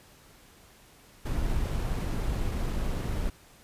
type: noise with sample-and-hold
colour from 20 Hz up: brown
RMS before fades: -29 dBFS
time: 1.25-3.3 s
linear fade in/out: 10 ms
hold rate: 11025 Hz
effects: pink hiss -56 dBFS RMS until 3.63 s + resampled to 32000 Hz